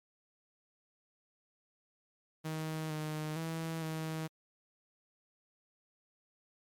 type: tone with pitch steps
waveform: sawtooth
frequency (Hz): 157.6 / 154.1 / 162.8 / 158.9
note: D#3 / D#3 / E3 / D#3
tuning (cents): +23 / -16 / -21 / +37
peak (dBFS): -32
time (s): 2.44-4.28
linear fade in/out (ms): 20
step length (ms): 460
effects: MP3 96 kbps